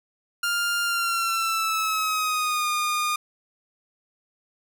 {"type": "tone with pitch glide", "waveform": "sawtooth", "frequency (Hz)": [1400, 1218.8], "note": ["F6", "D#6"], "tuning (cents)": [4, -36], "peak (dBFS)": -19, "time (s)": [0.43, 3.16], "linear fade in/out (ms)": 5, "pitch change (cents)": -240, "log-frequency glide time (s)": [0.84, 2.68], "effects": []}